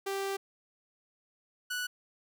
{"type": "tone pair in turn", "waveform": "sawtooth", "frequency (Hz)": [392, 1477.3], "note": ["G4", "F#6"], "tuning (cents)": [0, -3], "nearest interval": "octave + major seventh", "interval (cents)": 2297, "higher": "second", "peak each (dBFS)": [-28, -29], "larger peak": "first", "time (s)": [[0.06, 0.37], [1.7, 1.87]], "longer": "first", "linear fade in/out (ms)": 10, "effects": []}